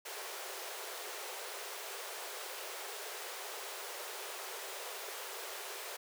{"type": "high-pass noise", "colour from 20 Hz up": "pink", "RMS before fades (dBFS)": -44, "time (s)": [0.05, 5.97], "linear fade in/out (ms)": 10, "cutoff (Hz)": 370, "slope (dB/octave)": 96, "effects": []}